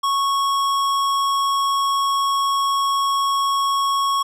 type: tone with hard clipping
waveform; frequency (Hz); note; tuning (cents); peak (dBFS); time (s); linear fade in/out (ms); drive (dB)
sine; 1104; C#6; -7; -19; 0.03-4.23; 10; 15
effects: none